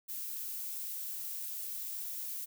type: noise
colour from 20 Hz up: violet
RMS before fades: -40 dBFS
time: 0.08-2.46 s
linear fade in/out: 20 ms
effects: none